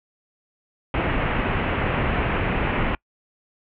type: low-pass noise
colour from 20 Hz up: pink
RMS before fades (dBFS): -23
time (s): 0.94-2.95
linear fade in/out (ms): 2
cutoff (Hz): 2800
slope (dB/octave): 48
effects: noise-tail reverb RT60 0.1 s tail -26 dB re dry